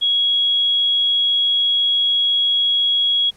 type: tone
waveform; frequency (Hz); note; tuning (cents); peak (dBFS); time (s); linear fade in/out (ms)
sine; 3322; G#7; 0; -14; 0.01-3.31; 20
effects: pink hiss -52 dBFS RMS until 3.36 s + low-pass 11000 Hz 12 dB/octave